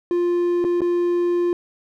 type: tone with dropouts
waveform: triangle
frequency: 349.8 Hz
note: F4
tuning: 3 cents sharp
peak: -15 dBFS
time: 0.11-1.53 s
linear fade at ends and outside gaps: 1 ms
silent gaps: 0.642-0.648 / 0.807-0.817 s
effects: none